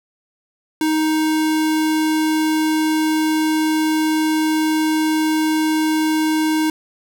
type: tone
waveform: square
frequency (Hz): 312.7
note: D#4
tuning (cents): +9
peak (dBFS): -16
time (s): 0.81-6.7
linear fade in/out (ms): 2
effects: none